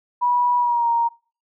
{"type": "tone with pitch glide", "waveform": "sine", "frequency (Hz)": [975, 934.2], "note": ["B5", "A#5"], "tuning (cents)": [-23, 3], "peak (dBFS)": -16, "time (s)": [0.21, 1.09], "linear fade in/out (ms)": 20, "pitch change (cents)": -74, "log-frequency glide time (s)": [0.58, 0.88], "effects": ["noise-tail reverb RT60 0.4 s tail -24 dB re dry"]}